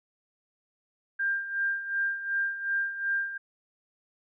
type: tone with tremolo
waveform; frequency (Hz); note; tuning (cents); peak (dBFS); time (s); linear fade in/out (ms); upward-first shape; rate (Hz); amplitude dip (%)
sine; 1594; G6; +28; -24; 1.19-3.38; 10; sine; 2.7; 70
effects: none